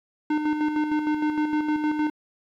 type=tone with tremolo; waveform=square; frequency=303.1 Hz; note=D#4; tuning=45 cents flat; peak=-21 dBFS; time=0.3-2.1 s; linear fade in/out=5 ms; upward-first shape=square; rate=6.5 Hz; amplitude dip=45%; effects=low-pass 2000 Hz 12 dB/octave + 10-bit